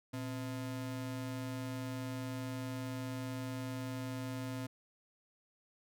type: ring-modulated tone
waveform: square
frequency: 191.5 Hz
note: G3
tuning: 40 cents flat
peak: -36 dBFS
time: 0.13-4.67 s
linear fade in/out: 10 ms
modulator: 72.4 Hz
effects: none